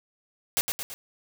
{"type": "noise with echo", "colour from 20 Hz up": "white", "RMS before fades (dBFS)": -24, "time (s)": [0.57, 0.61], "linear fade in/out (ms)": 0, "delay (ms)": 110, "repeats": 3, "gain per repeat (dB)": -5, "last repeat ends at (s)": 0.94, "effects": []}